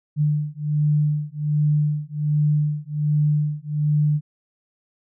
sine beating tone pair, 148.8 / 150.1 Hz, D3 / D3, +23 / +38 cents, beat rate 1.3 Hz, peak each -21 / -21 dBFS, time 0.16-4.21 s, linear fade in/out 50 ms, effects none

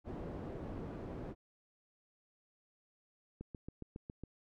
white low-pass noise, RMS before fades -44 dBFS, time 0.04-1.35 s, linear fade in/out 50 ms, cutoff 390 Hz, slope 12 dB/octave
click train, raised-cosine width 3 ms, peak -32 dBFS, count 7, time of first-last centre 3.41-4.236 s, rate 7.26 Hz
effects none

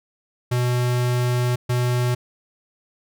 square tone bursts at uneven times, 123.3 Hz, B2, 2 cents flat, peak -19 dBFS, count 2, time 0.51-1.56 / 1.69-2.15 s, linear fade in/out 10 ms, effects none

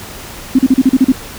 sine tone bursts, 261.6 Hz, C4, in tune, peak -4 dBFS, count 8, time 0.55-1.121 s, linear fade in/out 5 ms, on 39 ms, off 37 ms, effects pink hiss -30 dBFS RMS until 1.38 s

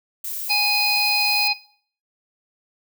violet noise, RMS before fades -29 dBFS, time 0.24-1.48 s, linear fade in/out 5 ms
harmonic tone, 830 Hz, G#5, 1 cent flat, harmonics 1 / 3 / 5 / 6, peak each -26 / -20 / -22 / -23 dBFS, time 0.49-1.54 s, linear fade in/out 20 ms
effects noise-tail reverb RT60 0.5 s tail -18 dB re dry

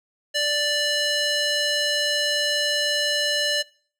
square tone with band-pass filter, 587.3 Hz, D5, in tune, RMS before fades -23 dBFS, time 0.34-3.63 s, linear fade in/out 20 ms, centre 3800 Hz, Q 1.1, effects noise-tail reverb RT60 0.5 s tail -23 dB re dry

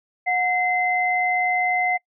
sine tone pair together, 729 / 2062 Hz, F#5 / C7, -26 / -26 cents, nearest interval octave + tritone, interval 1800 cents, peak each -21 dBFS, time 0.26-1.98 s, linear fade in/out 20 ms, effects noise-tail reverb RT60 0.1 s tail -26 dB re dry

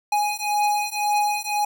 square beating tone pair, 830.6 / 832.5 Hz, G#5 / G#5, 0 / +4 cents, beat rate 1.9 Hz, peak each -24 dBFS, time 0.12-1.65 s, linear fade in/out 5 ms, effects 10-bit

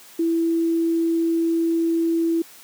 sine tone, 331.5 Hz, E4, 10 cents sharp, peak -17 dBFS, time 0.19-2.42 s, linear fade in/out 5 ms, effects white hiss -46 dBFS RMS until 2.63 s + high-pass 200 Hz 12 dB/octave

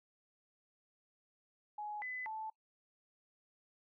sine tone with pitch steps, 839 / 2009 / 875 Hz, G#5 / B6 / A5, +17 / +29 / -10 cents, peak -40 dBFS, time 1.78-2.5 s, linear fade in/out 5 ms, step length 240 ms, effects noise-tail reverb RT60 0.1 s tail -22 dB re dry

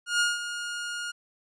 sawtooth tone with ADSR envelope, 1426 Hz, F6, 36 cents sharp, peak -17 dBFS, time 0.06-1.12 s, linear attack 140 ms, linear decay 180 ms, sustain -11 dB, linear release 18 ms, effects resampled to 22050 Hz

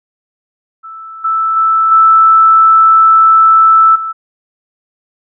sine tone with level steps, 1318.5 Hz, E6, in tune, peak -26 / -10 / -7 / -3 / -16 dBFS, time 0.83-4.13 s, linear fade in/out 20 ms, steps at 1.24 / 1.56 / 1.91 / 3.95 s, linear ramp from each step 10 ms, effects none

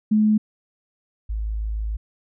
sine tone pair in turn, 213.9 / 53.48 Hz, A3 / A1, -49 / -49 cents, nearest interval 2 octaves, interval 2400 cents, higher first, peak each -14 / -23 dBFS, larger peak first, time 0.11-0.38 / 1.29-1.97 s, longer second, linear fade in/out 10 ms, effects none

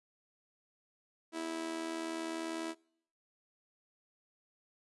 sawtooth tone with amplitude modulation, 327.4 Hz, E4, 12 cents flat, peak -30 dBFS, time 1.32-2.75 s, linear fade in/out 50 ms, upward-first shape sine, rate 80.2 Hz, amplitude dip 65%, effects noise-tail reverb RT60 0.7 s tail -26 dB re dry + resampled to 24000 Hz

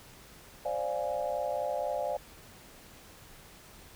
sine chord, D half-diminished seventh, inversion third, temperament equal, 523.3 / 587.3 / 698.5 / 830.6 Hz, C5 / D5 / F5 / Ab5, 0 / 0 / 0 / 0 cents, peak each -36 / -33 / -36 / -38 dBFS, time 0.65-2.17 s, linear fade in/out 5 ms, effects pink hiss -53 dBFS RMS until 3.95 s

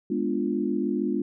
sine chord, G# diminished seventh, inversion none, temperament equal, 207.7 / 246.9 / 293.7 / 349.2 Hz, G#3 / B3 / D4 / F4, 0 / 0 / 0 / 0 cents, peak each -29 dBFS, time 0.1-1.22 s, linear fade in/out 5 ms, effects none

